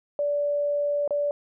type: tone with dropouts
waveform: sine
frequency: 580 Hz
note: D5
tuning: 22 cents flat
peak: -22 dBFS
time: 0.19-1.31 s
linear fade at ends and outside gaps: 1 ms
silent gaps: 1.077-1.107 s
effects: none